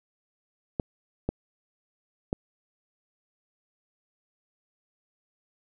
clicks, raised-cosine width 2 ms, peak -13 dBFS, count 3, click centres 0.798 / 1.29 / 2.329 s, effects none

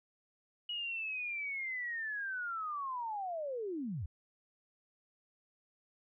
sine linear sweep, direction down, 2917 to 68.2 Hz, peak -36 dBFS, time 0.69-4.06 s, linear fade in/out 5 ms, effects none

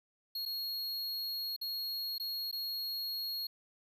square tone with dropouts, 4301 Hz, C8, 47 cents sharp, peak -36 dBFS, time 0.35-3.47 s, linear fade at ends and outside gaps 5 ms, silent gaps 0.454-0.459 / 1.564-1.613 / 2.182-2.198 / 2.514-2.526 s, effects none

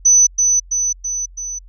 sine tone with echo, 6000 Hz, F#8, 23 cents sharp, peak -7 dBFS, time 0.05-0.27 s, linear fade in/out 10 ms, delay 330 ms, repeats 4, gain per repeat -4 dB, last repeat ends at 1.59 s, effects added 44 Hz sine -38 dBFS peak until 1.68 s

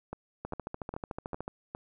two click trains, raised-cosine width 1 ms, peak -22 / -23 dBFS, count 15 / 5, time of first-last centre 0.45-1.479 / 0.13-1.749 s, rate 13.6 / 2.47 Hz, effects none

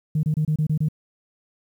sine tone bursts, 153.9 Hz, D#3, 19 cents flat, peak -17 dBFS, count 7, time 0.15-0.886 s, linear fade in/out 5 ms, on 82 ms, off 27 ms, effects tanh soft clip ceiling -14 dBFS + 9-bit

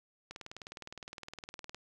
click train, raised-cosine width 0.2 ms, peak -27 dBFS, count 29, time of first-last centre 0.31-1.746 s, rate 19.5 Hz, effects none

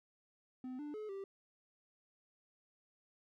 triangle tone with pitch steps, 255.3 / 295.5 / 427.4 / 391.2 Hz, C4 / D4 / G#4 / G4, -42 / +11 / +50 / -4 cents, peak -40 dBFS, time 0.64-1.24 s, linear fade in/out 2 ms, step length 150 ms, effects none

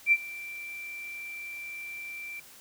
sine tone with ADSR envelope, 2349 Hz, D7, in tune, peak -16 dBFS, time 0.06-2.4 s, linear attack 60 ms, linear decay 47 ms, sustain -21 dB, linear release 6 ms, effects white hiss -52 dBFS RMS until 2.6 s

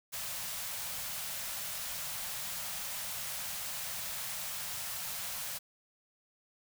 white band-stop noise, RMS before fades -39 dBFS, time 0.12-5.59 s, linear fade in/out 20 ms, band 210 to 520 Hz, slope 48 dB/octave, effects none

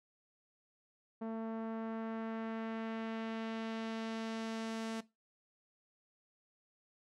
sawtooth tone with low-pass filter sweep, 224.1 Hz, A3, 32 cents sharp, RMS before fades -40 dBFS, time 1.21-5.01 s, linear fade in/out 10 ms, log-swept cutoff 890 to 8000 Hz, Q 0.9, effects noise-tail reverb RT60 0.2 s tail -17 dB re dry

